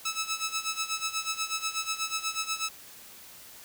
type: tone with tremolo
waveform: 10% pulse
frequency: 1304 Hz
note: E6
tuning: 19 cents flat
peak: -19 dBFS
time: 0.05-2.69 s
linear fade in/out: 5 ms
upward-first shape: sine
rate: 8.2 Hz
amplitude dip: 80%
effects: white hiss -49 dBFS RMS until 3.64 s